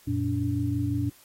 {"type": "tone cluster", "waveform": "sine", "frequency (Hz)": [91.5, 117.3, 287.8], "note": ["F#2", "A#2", "D4"], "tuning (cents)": [-19, 11, -35], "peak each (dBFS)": [-30, -28, -28], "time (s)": [0.07, 1.1], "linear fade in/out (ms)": 10, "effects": ["white hiss -56 dBFS RMS until 1.24 s", "AAC 48 kbps"]}